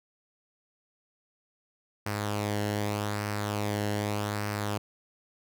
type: tone with flanger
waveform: sawtooth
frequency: 103.8 Hz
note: G#2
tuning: in tune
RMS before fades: -31 dBFS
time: 2.06-4.78 s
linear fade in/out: 5 ms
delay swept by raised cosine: 0.28 to 0.84 ms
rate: 0.83 Hz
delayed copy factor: -0.5
effects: none